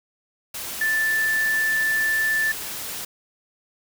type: tone in noise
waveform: sine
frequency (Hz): 1760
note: A6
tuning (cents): 0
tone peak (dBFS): -19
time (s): 0.81-2.52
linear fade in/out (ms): 5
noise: white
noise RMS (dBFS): -32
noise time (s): 0.54-3.05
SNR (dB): +10
effects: none